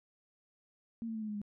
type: tone with pitch steps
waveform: sine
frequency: 229.2 / 224.2 / 219.4 / 214.6 / 209.9 / 205.4 Hz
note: A#3 / A3 / A3 / A3 / G#3 / G#3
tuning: -29 / +33 / -5 / -43 / +19 / -19 cents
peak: -36 dBFS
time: 1.02-1.416 s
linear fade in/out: 0 ms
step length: 66 ms
effects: none